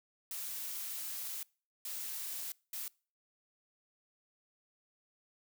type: noise bursts at uneven times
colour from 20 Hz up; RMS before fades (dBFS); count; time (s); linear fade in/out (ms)
blue; -41; 3; 0.31-1.43 / 1.85-2.52 / 2.73-2.88; 2
effects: noise-tail reverb RT60 0.4 s tail -25 dB re dry